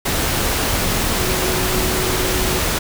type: tone in noise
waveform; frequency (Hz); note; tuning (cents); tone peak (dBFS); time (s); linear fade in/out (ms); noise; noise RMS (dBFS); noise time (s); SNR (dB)
sine; 370; F#4; 0; -24; 1.18-2.6; 10; pink; -19; 0.05-2.79; -8
effects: none